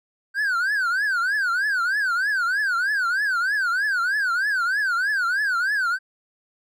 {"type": "tone with vibrato", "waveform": "triangle", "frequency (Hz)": 1534, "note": "G6", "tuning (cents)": -38, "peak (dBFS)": -18, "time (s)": [0.34, 5.99], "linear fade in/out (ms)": 50, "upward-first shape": "triangle", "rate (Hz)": 3.2, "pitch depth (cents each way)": 230, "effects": []}